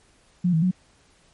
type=tone with pitch steps; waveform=sine; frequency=178.1 / 160.8 / 183.1 Hz; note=F3 / E3 / F#3; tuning=+34 / -43 / -18 cents; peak=-17 dBFS; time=0.44-0.713 s; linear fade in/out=10 ms; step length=91 ms; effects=pink hiss -59 dBFS RMS until 1.33 s + MP3 48 kbps